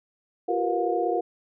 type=tone cluster; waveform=sine; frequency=346.3 / 382 / 464.8 / 495.6 / 714 Hz; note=F4 / G4 / A#4 / B4 / F5; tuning=-15 / -45 / -5 / +6 / +38 cents; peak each=-28 / -30 / -28 / -34 / -27 dBFS; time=0.48-1.21 s; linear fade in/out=10 ms; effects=none